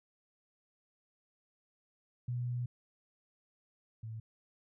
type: tone pair in turn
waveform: sine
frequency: 122.4 / 111.36 Hz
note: B2 / A2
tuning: -15 / +21 cents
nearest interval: major second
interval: 164 cents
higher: first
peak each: -33 / -40 dBFS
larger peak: first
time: 2.28-2.66 / 4.03-4.2 s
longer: first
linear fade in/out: 5 ms
effects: none